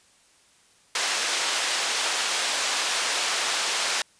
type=band-pass noise; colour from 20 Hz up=white; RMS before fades=-26 dBFS; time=0.95-4.02 s; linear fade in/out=2 ms; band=540 to 5700 Hz; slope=12 dB/octave; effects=white hiss -59 dBFS RMS until 4.19 s + resampled to 22050 Hz